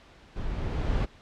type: noise with level ramp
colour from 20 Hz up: brown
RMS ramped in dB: -34 to -24 dBFS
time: 0.35-1.06 s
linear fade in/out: 20 ms
effects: pink hiss -54 dBFS RMS until 1.21 s + low-pass 4000 Hz 12 dB/octave